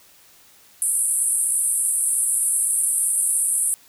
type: band-pass noise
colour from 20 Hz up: pink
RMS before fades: -21 dBFS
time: 0.82-3.74 s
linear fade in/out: 0 ms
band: 8600 to 11000 Hz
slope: 96 dB/octave
effects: white hiss -52 dBFS RMS until 3.88 s